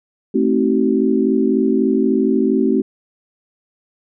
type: chord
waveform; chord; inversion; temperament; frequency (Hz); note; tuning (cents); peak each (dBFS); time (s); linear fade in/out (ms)
sine; A diminished seventh; none; just; 220 / 264 / 316.8 / 380.2; A3 / C4 / Eb4 / Gb4; 0 / +16 / +31 / +47; -18 / -17 / -21 / -18; 0.34-2.82; 10
effects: none